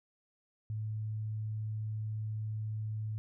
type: tone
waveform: sine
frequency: 108.2 Hz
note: A2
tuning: 29 cents flat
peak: -34 dBFS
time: 0.7-3.18 s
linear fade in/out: 0 ms
effects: none